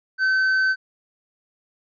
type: tone with tanh clipping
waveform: sine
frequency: 1533 Hz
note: G6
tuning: 39 cents flat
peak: -18 dBFS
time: 0.18-0.76 s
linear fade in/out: 50 ms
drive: 6 dB
effects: resampled to 11025 Hz